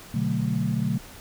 sine chord, B minor seventh, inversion none, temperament equal, 123.47 / 146.83 / 185 / 220 Hz, B2 / D3 / F#3 / A3, 0 / 0 / 0 / 0 cents, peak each -28 dBFS, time 0.14-0.98 s, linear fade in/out 5 ms, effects pink hiss -45 dBFS RMS until 1.2 s

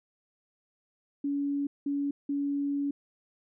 sine tone bursts at uneven times, 283.3 Hz, C#4, 38 cents sharp, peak -27 dBFS, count 3, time 1.24-1.67 / 1.86-2.11 / 2.29-2.91 s, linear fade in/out 5 ms, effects none

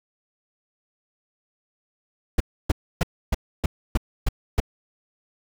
brown noise bursts, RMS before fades -18 dBFS, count 8, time 2.38-4.602 s, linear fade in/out 5 ms, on 24 ms, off 290 ms, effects none

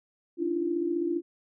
sine tone cluster, 288.4 / 308.4 / 343.6 Hz, D4 / D#4 / F4, -31 / -15 / -28 cents, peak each -33 / -35 / -27 dBFS, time 0.37-1.22 s, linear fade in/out 50 ms, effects none

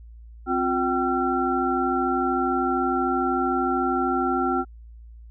sine tone cluster, 262.2 / 355.3 / 771 / 1358 Hz, C4 / F4 / G5 / F6, +4 / +30 / -29 / -49 cents, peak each -26 dBFS, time 0.46-4.65 s, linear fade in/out 50 ms, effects added 57 Hz sine -41 dBFS peak until 5.3 s

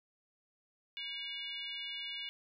sine tone with frequency modulation, 2882 Hz, F#7, 46 cents flat, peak -39 dBFS, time 0.97-2.29 s, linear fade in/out 0 ms, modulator 636 Hz, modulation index 1.2, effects none

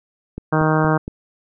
click train, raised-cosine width 3 ms, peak -15 dBFS, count 4, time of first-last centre 0.38-1.079 s, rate 4.29 Hz
harmonic tone, 156.2 Hz, D#3, 7 cents sharp, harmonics 1 / 2 / 3 / 4 / 5 / 6 / 7 / 8 / 9 / 10, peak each -18 / -21 / -23 / -24 / -25 / -26 / -26 / -27 / -28 / -28 dBFS, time 0.52-0.98 s, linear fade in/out 10 ms
effects none

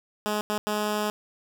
10% pulse tone bursts at uneven times, 210.4 Hz, G#3, 23 cents sharp, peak -17 dBFS, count 3, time 0.26-0.41 / 0.5-0.58 / 0.67-1.1 s, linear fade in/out 0 ms, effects none

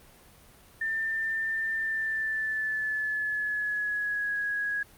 sine tone with pitch glide, 1791 to 1661.4 Hz, A6 to G#6, +30 to 0 cents, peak -27 dBFS, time 0.81-4.83 s, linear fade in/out 5 ms, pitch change -130 cents, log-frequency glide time 1.76-4.36 s, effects pink hiss -55 dBFS RMS until 4.97 s + Opus 32 kbps

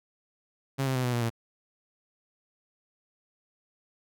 sawtooth tone with pitch steps, 136 / 131.67 / 127.48 / 123.42 / 119.49 / 115.69 Hz, C#3 / C3 / C3 / B2 / A#2 / A#2, -33 / +11 / -45 / -1 / +43 / -13 cents, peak -22 dBFS, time 0.78-1.302 s, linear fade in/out 20 ms, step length 87 ms, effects none

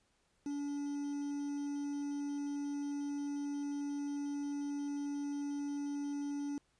triangle tone with quantisation, 286.4 Hz, D4, 43 cents flat, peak -34 dBFS, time 0.46-6.58 s, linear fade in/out 2 ms, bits 9, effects pink hiss -75 dBFS RMS until 6.79 s + resampled to 22050 Hz

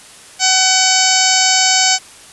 harmonic tone, 754 Hz, F#5, 32 cents sharp, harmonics 1 / 2 / 3 / 4 / 5 / 6 / 7 / 8 / 9 / 10, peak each -18 / -21 / -20 / -20 / -24 / -18 / -18 / -19 / -20 / -18 dBFS, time 0.39-1.99 s, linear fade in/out 50 ms, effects white hiss -39 dBFS RMS until 2.32 s + resampled to 24000 Hz

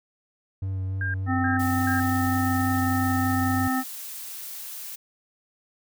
triangle tone with vibrato, 95 Hz, F#2, 46 cents sharp, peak -24 dBFS, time 0.62-3.68 s, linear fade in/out 5 ms, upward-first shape sine, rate 3.5 Hz, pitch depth 18 cents each way
sine tone bursts, 1604 Hz, G6, 39 cents sharp, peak -27 dBFS, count 3, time 1.01-2 s, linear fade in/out 2 ms, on 130 ms, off 300 ms
harmonic tone, 259.6 Hz, C4, 13 cents flat, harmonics 1 / 3 / 5 / 7, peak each -24 / -29 / -31 / -32 dBFS, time 1.26-3.84 s, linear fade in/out 50 ms
blue noise, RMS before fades -37 dBFS, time 1.59-4.96 s, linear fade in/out 10 ms
effects none

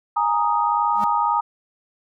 sine chord, Ab suspended second, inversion none, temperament equal, 830.6 / 932.3 / 1244.5 Hz, Ab5 / Bb5 / Eb6, 0 / 0 / 0 cents, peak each -23 / -20 / -22 dBFS, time 0.16-1.41 s, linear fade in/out 10 ms
square tone with exponential growth, 207.7 Hz, G#3, in tune, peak -27 dBFS, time 0.9-1.04 s, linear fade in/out 0 ms, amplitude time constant 29 ms
effects none

